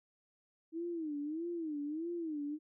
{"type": "tone with vibrato", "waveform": "sine", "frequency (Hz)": 316.2, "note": "D#4", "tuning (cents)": 28, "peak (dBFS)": -36, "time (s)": [0.72, 2.59], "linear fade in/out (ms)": 50, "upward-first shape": "sine", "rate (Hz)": 1.6, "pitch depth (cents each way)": 160, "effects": []}